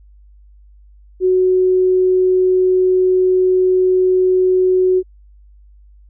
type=tone; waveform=sine; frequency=370 Hz; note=F#4; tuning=in tune; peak=-10 dBFS; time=1.2-5.03 s; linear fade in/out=50 ms; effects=added 50 Hz sine -42 dBFS peak until 6.09 s